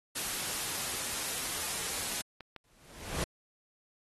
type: noise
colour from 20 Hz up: white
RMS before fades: -35 dBFS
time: 0.15-2.22 s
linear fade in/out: 10 ms
type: clicks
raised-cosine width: 0.3 ms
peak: -28 dBFS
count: 2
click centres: 2.407 / 2.563 s
type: noise with exponential growth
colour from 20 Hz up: pink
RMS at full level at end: -32 dBFS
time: 2.64-3.24 s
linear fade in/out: 1 ms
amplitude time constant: 130 ms
effects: AAC 32 kbps